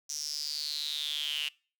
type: tone with high-pass filter sweep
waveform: sawtooth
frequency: 148.7 Hz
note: D3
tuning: 22 cents sharp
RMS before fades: -35 dBFS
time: 0.09-1.49 s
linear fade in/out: 10 ms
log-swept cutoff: 5900 to 2800 Hz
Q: 9.8
effects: noise-tail reverb RT60 0.4 s tail -25 dB re dry